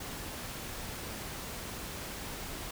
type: noise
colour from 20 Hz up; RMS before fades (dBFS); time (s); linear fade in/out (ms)
pink; -41; 0-2.71; 5
effects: none